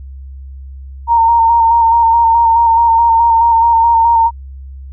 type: tone with vibrato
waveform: sine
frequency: 922 Hz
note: A#5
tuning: 19 cents flat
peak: -6 dBFS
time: 1.07-4.31 s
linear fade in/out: 50 ms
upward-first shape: square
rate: 4.7 Hz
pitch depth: 22 cents each way
effects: added 67 Hz sine -27 dBFS peak until 4.92 s